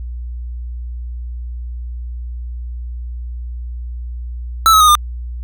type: tone with pitch steps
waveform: square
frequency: 1318.5 / 1279.5 / 1241.6 / 1204.9 Hz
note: E6 / D#6 / D#6 / D6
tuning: 0 / +48 / -4 / +44 cents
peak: -7 dBFS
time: 4.66-4.952 s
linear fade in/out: 0 ms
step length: 73 ms
effects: added 60 Hz sine -23 dBFS peak until 5.43 s